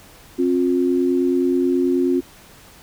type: tone pair together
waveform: sine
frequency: 267 / 356.4 Hz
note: C4 / F4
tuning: +35 / +35 cents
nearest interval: perfect fourth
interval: 500 cents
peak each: -18 dBFS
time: 0.38-2.21 s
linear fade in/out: 20 ms
effects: pink hiss -46 dBFS RMS until 2.82 s